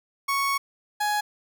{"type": "tone pair in turn", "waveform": "30% pulse", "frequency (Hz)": [1108.7, 835.4], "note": ["C#6", "G#5"], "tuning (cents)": [0, 10], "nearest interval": "perfect fourth", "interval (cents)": 490, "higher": "first", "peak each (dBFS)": -20, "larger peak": "neither", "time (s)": [[0.28, 0.58], [1, 1.21]], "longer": "first", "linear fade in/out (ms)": 10, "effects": []}